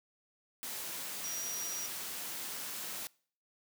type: tone in noise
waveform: sine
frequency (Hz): 5760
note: F#8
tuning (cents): -47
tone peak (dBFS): -38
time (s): 1.24-1.86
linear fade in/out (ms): 0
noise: white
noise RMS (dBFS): -41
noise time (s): 0.63-3.07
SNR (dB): 0
effects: noise-tail reverb RT60 0.5 s tail -24 dB re dry + high-pass 150 Hz 12 dB/octave